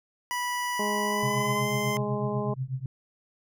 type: tone with pitch glide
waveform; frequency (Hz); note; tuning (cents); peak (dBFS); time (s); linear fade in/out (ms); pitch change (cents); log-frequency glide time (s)
25% pulse; 981 to 1039.3; B5 to C6; -12 to -12; -24; 0.31-1.97; 0; +100; 1.05-1.7
type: harmonic tone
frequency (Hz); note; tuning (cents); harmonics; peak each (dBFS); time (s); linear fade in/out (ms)
207.7; G#3; 0; 1 / 2 / 3 / 4 / 5; -32 / -32 / -35 / -38 / -37; 0.79-2.54; 5
type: tone with tremolo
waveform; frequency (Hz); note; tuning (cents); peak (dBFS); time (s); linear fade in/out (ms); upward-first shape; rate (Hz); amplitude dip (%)
sine; 130.81; C3; 0; -25; 1.23-2.86; 2; triangle; 8.1; 100
effects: none